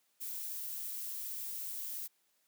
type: noise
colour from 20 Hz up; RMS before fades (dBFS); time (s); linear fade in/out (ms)
violet; -41; 0.2-2.08; 20
effects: white hiss -75 dBFS RMS until 2.47 s + high-pass 200 Hz 12 dB/octave

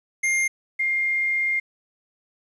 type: tone pair in turn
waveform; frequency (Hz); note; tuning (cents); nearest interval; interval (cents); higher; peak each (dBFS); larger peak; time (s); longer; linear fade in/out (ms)
square / sine; 2116 / 2116; C7 / C7; +19 / +19; unison; 0; neither; -20; neither; 0.23-0.48 / 0.79-1.6; second; 10
effects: resampled to 24000 Hz + 9-bit

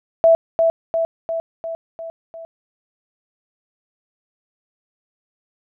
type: tone with echo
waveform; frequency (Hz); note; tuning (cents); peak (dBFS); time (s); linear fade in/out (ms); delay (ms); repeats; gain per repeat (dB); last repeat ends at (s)
sine; 659.3; E5; 0; -8; 0.24-0.35; 0; 350; 6; -4; 2.45
effects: none

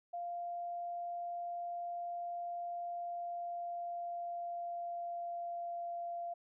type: tone with pitch glide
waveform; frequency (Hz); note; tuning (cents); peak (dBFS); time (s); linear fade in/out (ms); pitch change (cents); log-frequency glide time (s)
sine; 696 to 690.4; F5 to F5; -6 to -20; -38; 0.13-6.34; 10; -14; 2.89-5.94
effects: none

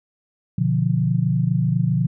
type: chord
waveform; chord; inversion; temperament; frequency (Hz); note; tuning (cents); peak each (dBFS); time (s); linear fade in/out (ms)
sine; B diminished; none; equal with one note detuned; 122.33 / 146.83 / 174.61; B2 / D3 / F3; -16 / 0 / 0; -21; 0.58-2.07; 5
effects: none

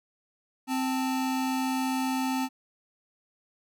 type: tone pair together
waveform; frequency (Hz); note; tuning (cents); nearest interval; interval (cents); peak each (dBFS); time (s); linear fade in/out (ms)
square; 261.6 / 880; C4 / A5; 0 / 0; octave + major sixth; 2100; -28 / -33; 0.67-2.49; 50
effects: none

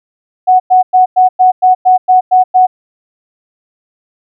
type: tone bursts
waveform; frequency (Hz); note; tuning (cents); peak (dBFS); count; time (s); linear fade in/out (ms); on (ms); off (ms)
sine; 740; F#5; 0; -3; 10; 0.47-2.67; 20; 130; 100
effects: none

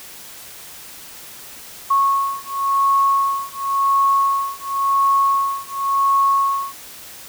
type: beating tone pair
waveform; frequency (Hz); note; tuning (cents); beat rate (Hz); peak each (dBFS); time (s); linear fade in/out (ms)
sine; 1100 / 1100.93; C#6 / C#6; -14 / -12; 0.93; -18; 1.9-6.73; 10
effects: white hiss -38 dBFS RMS until 7.28 s

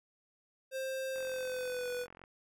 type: tone with pitch glide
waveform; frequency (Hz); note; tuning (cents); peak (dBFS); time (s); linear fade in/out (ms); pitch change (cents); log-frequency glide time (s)
square; 528 to 492.6; C5 to B4; +16 to -5; -36; 0.71-2.07; 50; -121; 1.12-1.89
type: click train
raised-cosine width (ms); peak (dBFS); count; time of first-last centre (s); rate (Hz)
0.5; -37; 49; 1.16-2.239; 44.5
effects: none

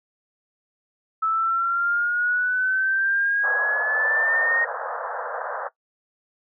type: exponential sweep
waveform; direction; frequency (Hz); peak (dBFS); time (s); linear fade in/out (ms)
sine; up; 1305 to 1864.7; -19; 1.22-4.65; 10
type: band-pass noise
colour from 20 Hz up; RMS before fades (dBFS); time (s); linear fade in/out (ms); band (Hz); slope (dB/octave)
pink; -30; 3.43-5.69; 20; 480 to 1700; 96
effects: noise-tail reverb RT60 0.1 s tail -18 dB re dry

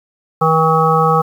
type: harmonic tone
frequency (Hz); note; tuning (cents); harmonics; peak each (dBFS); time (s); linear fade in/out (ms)
160.3; E3; -48; 1 / 3 / 5 / 7 / 8; -16 / -16 / -16 / -16 / -16; 0.41-1.22; 10
effects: 7-bit

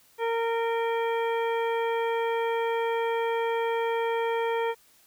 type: harmonic tone with a mistuned harmonic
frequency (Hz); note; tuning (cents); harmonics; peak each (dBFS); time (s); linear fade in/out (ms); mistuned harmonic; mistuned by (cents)
460; A#4; -23; 1 / 2 / 3 / 4 / 5 / 7; -26 / -30 / -40 / -38 / -39 / -44; 0.18-4.75; 50; 5; +33
effects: white hiss -60 dBFS RMS until 5.06 s

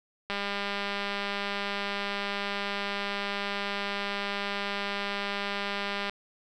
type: click train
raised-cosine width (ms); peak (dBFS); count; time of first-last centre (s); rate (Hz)
0.3; -16; 1166; 0.3-6.096; 201
effects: none

